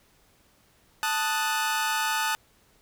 sawtooth chord, D# diminished, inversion second, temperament equal, 880 / 1244.5 / 1480 Hz, A5 / D#6 / F#6, 0 / 0 / 0 cents, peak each -24 / -27 / -26 dBFS, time 1.03-2.35 s, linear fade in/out 0 ms, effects pink hiss -62 dBFS RMS until 2.81 s

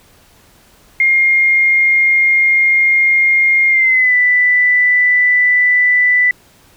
sine tone with pitch glide, 2127 to 1984.6 Hz, C7 to B6, +28 to +8 cents, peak -8 dBFS, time 1-6.31 s, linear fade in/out 2 ms, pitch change -120 cents, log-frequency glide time 3.69-4.15 s, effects pink hiss -48 dBFS RMS until 6.76 s

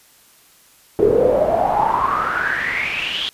brown noise with band-pass filter sweep, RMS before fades -18 dBFS, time 0.99-3.29 s, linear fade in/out 0 ms, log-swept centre 400 to 3400 Hz, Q 9.9, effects white hiss -51 dBFS RMS until 3.33 s + resampled to 32000 Hz

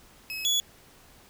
30% pulse tone pair in turn, 2567 / 3394 Hz, E7 / G#7, -47 / +37 cents, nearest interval perfect fourth, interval 484 cents, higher second, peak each -30 / -20 dBFS, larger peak second, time 0.3-0.45 / 0.45-0.6 s, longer neither, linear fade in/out 0 ms, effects pink hiss -55 dBFS RMS until 1.29 s

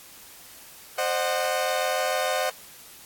sawtooth chord, C diminished, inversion none, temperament equal with one note detuned, 523.3 / 610.2 / 740 Hz, C5 / Eb5 / Gb5, 0 / -34 / 0 cents, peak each -24 dBFS, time 0.98-2.5 s, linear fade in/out 5 ms, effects white hiss -47 dBFS RMS until 3.05 s + AAC 64 kbps

